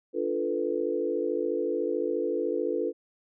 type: chord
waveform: sine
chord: B half-diminished seventh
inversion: first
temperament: equal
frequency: 293.7 / 349.2 / 440 / 493.9 Hz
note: D4 / F4 / A4 / B4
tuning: 0 / 0 / 0 / 0 cents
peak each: -34 / -31 / -30 / -31 dBFS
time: 0.13-2.93 s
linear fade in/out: 50 ms
effects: none